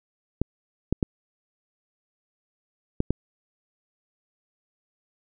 clicks, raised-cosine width 3 ms, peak -9 dBFS, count 5, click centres 0.416 / 0.926 / 1.028 / 3.004 / 3.106 s, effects none

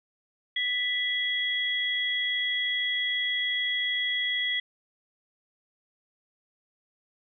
sine tone pair together, 1975.5 / 3322 Hz, B6 / G#7, 0 / 0 cents, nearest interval major sixth, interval 900 cents, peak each -28 dBFS, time 0.56-4.6 s, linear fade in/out 5 ms, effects none

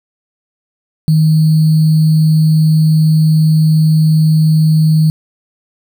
sine tone with sample-and-hold, 157.1 Hz, D#3, 17 cents sharp, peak -6 dBFS, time 1.08-5.1 s, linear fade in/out 0 ms, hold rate 4410 Hz, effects none

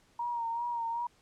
sine tone with vibrato, 938 Hz, A#5, 11 cents sharp, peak -31 dBFS, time 0.19-1.07 s, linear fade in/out 5 ms, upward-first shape sine, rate 2.6 Hz, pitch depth 41 cents each way, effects pink hiss -66 dBFS RMS until 1.21 s + low-pass 9000 Hz 12 dB/octave

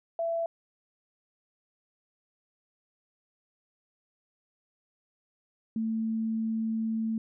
sine tone pair in turn, 668 / 222.9 Hz, E5 / A3, +23 / +23 cents, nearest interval octave + perfect fifth, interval 1900 cents, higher first, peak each -27 dBFS, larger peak neither, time 0.19-0.46 / 5.76-7.18 s, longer second, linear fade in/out 2 ms, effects none

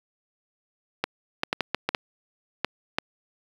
clicks, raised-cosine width 0.3 ms, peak -7 dBFS, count 9, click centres 1.04 / 1.434 / 1.529 / 1.607 / 1.746 / 1.89 / 1.948 / 2.646 / 2.985 s, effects high-pass 150 Hz 12 dB/octave + 7-bit

